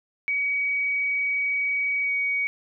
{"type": "tone with pitch glide", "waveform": "sine", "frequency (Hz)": [2263, 2250], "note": ["C#7", "C#7"], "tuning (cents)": [35, 25], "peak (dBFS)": -22, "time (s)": [0.28, 2.47], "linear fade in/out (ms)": 0, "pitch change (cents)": -10, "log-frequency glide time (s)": [2.02, 2.1], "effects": []}